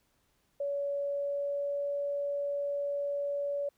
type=tone with pitch glide; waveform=sine; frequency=566 to 569.6 Hz; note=C#5 to C#5; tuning=+36 to +47 cents; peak=-30 dBFS; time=0.6-3.69 s; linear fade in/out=5 ms; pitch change=+11 cents; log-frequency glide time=0.98-1.92 s; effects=pink hiss -73 dBFS RMS until 3.77 s